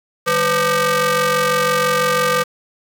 sawtooth ring-modulated tone, 349.2 Hz, F4, in tune, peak -7 dBFS, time 0.26-2.44 s, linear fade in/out 20 ms, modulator 850 Hz, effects high-pass 200 Hz 12 dB/octave + 7-bit

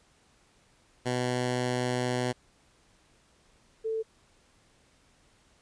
10% pulse / sine tone pair in turn, 124.6 / 444 Hz, B2 / A4, +16 / +16 cents, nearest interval octave + minor seventh, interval 2200 cents, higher second, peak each -19 / -28 dBFS, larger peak first, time 1.05-2.33 / 3.84-4.03 s, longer first, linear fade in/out 20 ms, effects pink hiss -64 dBFS RMS until 5.61 s + resampled to 22050 Hz

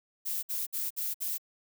violet noise bursts, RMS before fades -33 dBFS, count 5, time 0.25-1.382 s, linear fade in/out 20 ms, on 180 ms, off 58 ms, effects none

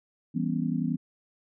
sine chord, C# half-diminished seventh, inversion first, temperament equal with one note detuned, 164.81 / 196 / 245.9 / 277.2 Hz, E3 / G3 / B3 / C#4, 0 / 0 / -7 / 0 cents, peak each -30 / -33 / -29 / -34 dBFS, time 0.34-0.97 s, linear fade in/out 20 ms, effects none

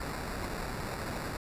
pink noise with sample-and-hold, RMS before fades -37 dBFS, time 0-1.37 s, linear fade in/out 5 ms, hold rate 3150 Hz, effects resampled to 32000 Hz

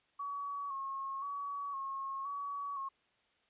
sine tone with vibrato, 1108.7 Hz, C#6, in tune, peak -37 dBFS, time 0.19-2.89 s, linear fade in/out 10 ms, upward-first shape square, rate 0.97 Hz, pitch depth 36 cents each way, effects white hiss -73 dBFS RMS until 3.49 s + resampled to 8000 Hz

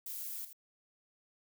violet noise with echo, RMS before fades -42 dBFS, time 0.06-0.45 s, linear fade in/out 5 ms, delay 81 ms, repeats 1, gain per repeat -10 dB, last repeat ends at 0.531 s, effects none

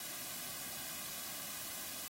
white noise with comb filter, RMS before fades -44 dBFS, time 0-2.08 s, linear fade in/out 2 ms, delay 2.2 ms, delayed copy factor -0.6, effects AAC 48 kbps

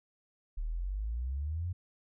sine exponential sweep, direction up, 36.5 to 92.5 Hz, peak -32 dBFS, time 0.57-1.73 s, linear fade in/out 10 ms, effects none

